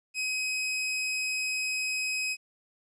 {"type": "tone", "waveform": "sawtooth", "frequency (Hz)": 2532, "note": "D#7", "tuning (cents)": 30, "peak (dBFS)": -25, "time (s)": [0.14, 2.37], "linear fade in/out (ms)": 50, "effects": ["resampled to 22050 Hz", "11-bit"]}